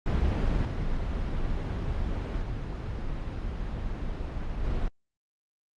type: noise with level steps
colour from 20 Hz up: brown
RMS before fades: -25 / -29 / -32 / -29 dBFS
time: 0.06-4.88 s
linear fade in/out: 2 ms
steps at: 0.65 / 2.42 / 4.64 s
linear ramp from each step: 2 ms
effects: low-pass 4000 Hz 12 dB/octave + Opus 24 kbps